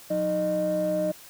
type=tone cluster; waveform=sine; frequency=181.5 / 312.3 / 612 Hz; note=F#3 / D#4 / D#5; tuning=-33 / +7 / -29 cents; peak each=-30 / -30 / -23 dBFS; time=0.1-1.12 s; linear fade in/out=10 ms; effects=tanh soft clip ceiling -18 dBFS + white hiss -48 dBFS RMS until 1.29 s